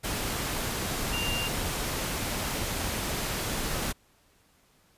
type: tone in noise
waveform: sine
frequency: 2791 Hz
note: F7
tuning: 2 cents flat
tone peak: -31 dBFS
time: 1.12-1.49 s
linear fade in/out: 20 ms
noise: pink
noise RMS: -31 dBFS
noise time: 0.03-3.93 s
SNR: -3 dB
effects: pink hiss -64 dBFS RMS until 4.97 s + resampled to 32000 Hz